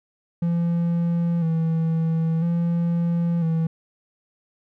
triangle tone with vibrato, 166.5 Hz, E3, 18 cents sharp, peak -17 dBFS, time 0.42-3.67 s, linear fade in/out 5 ms, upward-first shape square, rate 0.5 Hz, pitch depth 39 cents each way, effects none

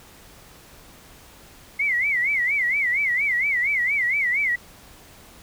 sine tone with vibrato, 2104 Hz, C7, 9 cents sharp, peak -19 dBFS, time 1.79-4.56 s, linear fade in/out 10 ms, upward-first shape sine, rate 4.3 Hz, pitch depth 170 cents each way, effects pink hiss -48 dBFS RMS until 5.42 s

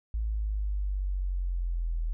sine exponential sweep, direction down, 55 to 40.27 Hz, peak -27 dBFS, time 0.14-2.13 s, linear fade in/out 0 ms, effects none

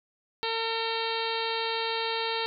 harmonic tone with a mistuned harmonic, 453.2 Hz, A#4, 49 cents flat, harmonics 1 / 2 / 3 / 4 / 5 / 6 / 7 / 8 / 9 / 10, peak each -33 / -33 / -39 / -39 / -40 / -38 / -38 / -37 / -38 / -41 dBFS, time 0.43-2.46 s, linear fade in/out 0 ms, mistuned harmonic 8, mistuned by +48 cents, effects none

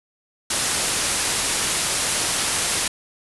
white low-pass noise, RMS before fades -23 dBFS, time 0.5-2.88 s, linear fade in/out 5 ms, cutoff 11000 Hz, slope 96 dB/octave, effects none

